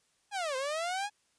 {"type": "linear two-way sweep", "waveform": "sawtooth", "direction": "down then up", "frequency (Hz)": [842, 510, 842], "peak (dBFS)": -28, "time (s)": [0.31, 1.1], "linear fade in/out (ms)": 50, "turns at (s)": 0.56, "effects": ["white hiss -72 dBFS RMS until 1.38 s", "resampled to 22050 Hz"]}